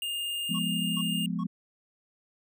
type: tone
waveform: square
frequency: 2823 Hz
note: F7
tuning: 18 cents sharp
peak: -31 dBFS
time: 0.02-1.26 s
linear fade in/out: 2 ms
type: chord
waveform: sine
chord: F diminished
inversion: none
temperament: equal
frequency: 174.61 / 207.7 / 246.9 Hz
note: F3 / Ab3 / Cb4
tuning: 0 / 0 / 0 cents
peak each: -31 / -33 / -35 dBFS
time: 0.49-1.47 s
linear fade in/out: 10 ms
type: tone bursts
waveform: triangle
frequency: 1101 Hz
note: C#6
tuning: 12 cents flat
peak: -36 dBFS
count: 3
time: 0.54-1.439 s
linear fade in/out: 10 ms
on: 53 ms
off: 370 ms
effects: none